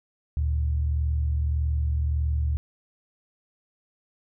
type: tone pair together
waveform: sine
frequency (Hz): 74.41 / 116.1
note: D2 / A#2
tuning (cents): +23 / -7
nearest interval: minor sixth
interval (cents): 770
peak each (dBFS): -22 / -32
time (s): 0.37-2.57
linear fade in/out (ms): 0
effects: none